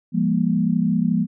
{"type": "tone cluster", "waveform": "sine", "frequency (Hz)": [171.3, 202.3, 236.5], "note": ["F3", "G#3", "A#3"], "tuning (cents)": [-33, -45, 25], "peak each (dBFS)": -21, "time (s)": [0.12, 1.27], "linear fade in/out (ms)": 50, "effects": []}